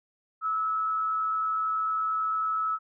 sine tone with frequency modulation, 1298 Hz, E6, 27 cents flat, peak -25 dBFS, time 0.41-2.79 s, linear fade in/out 50 ms, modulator 113 Hz, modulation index 0.26, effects none

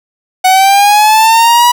45% pulse linear sweep, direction up, 740 to 976 Hz, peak -4 dBFS, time 0.44-1.72 s, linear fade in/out 10 ms, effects none

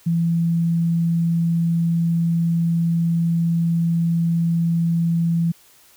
sine tone, 167.7 Hz, E3, 30 cents sharp, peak -16 dBFS, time 0.06-5.52 s, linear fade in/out 10 ms, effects white hiss -52 dBFS RMS until 5.96 s

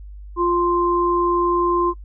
sine tone pair together, 349.1 / 1045.3 Hz, F4 / C6, -1 / -2 cents, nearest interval octave + perfect fifth, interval 1899 cents, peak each -18 / -19 dBFS, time 0.36-1.94 s, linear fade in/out 50 ms, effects noise-tail reverb RT60 0.1 s tail -21 dB re dry + added 50 Hz sine -34 dBFS peak until 2.04 s

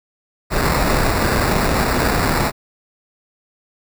pink noise with sample-and-hold, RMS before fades -17 dBFS, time 0.5-2.52 s, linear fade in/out 50 ms, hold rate 3150 Hz, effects none

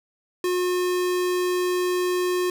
square tone, 360 Hz, F#4, 47 cents flat, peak -22 dBFS, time 0.44-2.5 s, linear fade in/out 2 ms, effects 8-bit

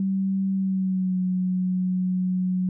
sine tone with pitch glide, 192.7 to 183.79 Hz, G3 to F#3, -29 to -11 cents, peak -21 dBFS, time 0-2.69 s, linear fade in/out 2 ms, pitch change -82 cents, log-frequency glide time 0.55-1.19 s, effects none

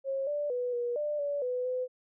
sine tone with pitch steps, 541 / 586 / 493.2 / 481 / 594 / 574 / 499 / 506 Hz, C#5 / D5 / B4 / B4 / D5 / D5 / B4 / B4, -42 / -4 / -2 / -46 / +20 / -40 / +18 / +42 cents, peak -29 dBFS, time 0.04-1.88 s, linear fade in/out 50 ms, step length 230 ms, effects none

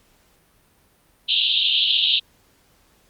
white band-pass noise, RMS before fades -19 dBFS, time 1.28-2.2 s, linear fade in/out 20 ms, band 2800 to 3900 Hz, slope 96 dB/octave, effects pink hiss -59 dBFS RMS until 3.09 s + Opus 48 kbps

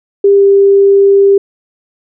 sine tone with pitch glide, 399.4 to 396.4 Hz, G4 to G4, +32 to +19 cents, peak -3 dBFS, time 0.24-1.38 s, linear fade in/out 5 ms, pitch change -13 cents, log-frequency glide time 0.34-0.44 s, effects none

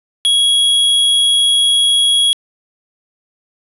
square tone, 3322 Hz, G#7, in tune, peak -10 dBFS, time 0.25-2.33 s, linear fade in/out 0 ms, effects resampled to 24000 Hz + 7-bit

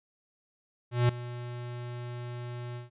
square tone with ADSR envelope, 121.4 Hz, B2, 29 cents flat, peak -20 dBFS, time 0.91-2.9 s, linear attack 180 ms, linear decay 5 ms, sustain -17 dB, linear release 140 ms, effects resampled to 8000 Hz

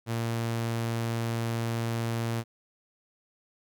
sawtooth tone, 115.5 Hz, A#2, 16 cents flat, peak -24 dBFS, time 0.06-2.44 s, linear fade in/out 50 ms, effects none

